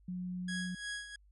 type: tone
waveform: sine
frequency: 181 Hz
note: F#3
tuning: 38 cents flat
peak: -36 dBFS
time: 0.08-0.75 s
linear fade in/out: 5 ms
type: tone with tremolo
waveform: sawtooth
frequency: 1660 Hz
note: G#6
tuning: 1 cent flat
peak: -33 dBFS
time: 0.48-1.16 s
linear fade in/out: 5 ms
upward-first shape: sine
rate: 2.9 Hz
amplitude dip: 70%
effects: added 50 Hz sine -60 dBFS peak until 1.31 s + MP3 48 kbps